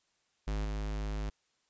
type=tone with level steps; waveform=square; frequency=51.91 Hz; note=G#1; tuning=in tune; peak=-32 / -34 dBFS; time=0.47-1.3 s; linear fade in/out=10 ms; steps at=0.65 s; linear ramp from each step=2 ms; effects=white hiss -75 dBFS RMS until 1.69 s + resampled to 16000 Hz